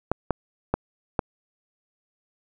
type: clicks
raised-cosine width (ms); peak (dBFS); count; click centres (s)
1; -7; 4; 0.116 / 0.307 / 0.74 / 1.192
effects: none